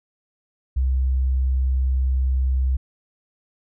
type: tone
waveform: sine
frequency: 65 Hz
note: C2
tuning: 11 cents flat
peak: -17 dBFS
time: 0.76-2.77 s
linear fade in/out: 10 ms
effects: none